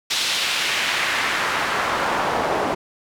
pink noise with band-pass filter sweep, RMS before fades -22 dBFS, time 0.1-2.75 s, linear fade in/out 10 ms, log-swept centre 4000 to 640 Hz, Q 1.2, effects none

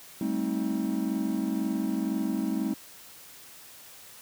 triangle chord, A half-diminished seventh, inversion third, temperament just, 198 / 220 / 264 / 316.8 Hz, G3 / A3 / C4 / Eb4, +18 / 0 / +16 / +31 cents, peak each -30 dBFS, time 0.21-2.74 s, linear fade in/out 2 ms, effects white hiss -49 dBFS RMS until 4.21 s + high-pass 60 Hz 12 dB/octave

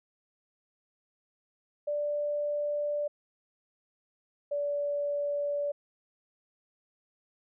sine tone pair in turn, 587.3 / 577.5 Hz, D5 / D5, 0 / -29 cents, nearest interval unison, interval 29 cents, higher first, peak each -28 dBFS, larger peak neither, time 1.87-3.08 / 4.51-5.72 s, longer neither, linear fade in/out 10 ms, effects none

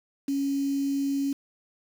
sine tone with quantisation, 277.2 Hz, C#4, in tune, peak -24 dBFS, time 0.28-1.33 s, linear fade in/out 5 ms, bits 7, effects none

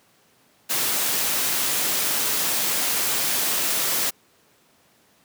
white noise, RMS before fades -23 dBFS, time 0.69-4.11 s, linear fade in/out 20 ms, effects pink hiss -59 dBFS RMS until 5.24 s + high-pass 150 Hz 12 dB/octave

